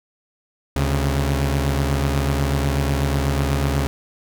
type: tone pair together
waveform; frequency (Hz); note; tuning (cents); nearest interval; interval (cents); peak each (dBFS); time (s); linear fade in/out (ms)
sawtooth; 72.36 / 136.6; D2 / C#3; -25 / -25; major seventh; 1100; -16 / -18; 0.76-3.87; 0
effects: none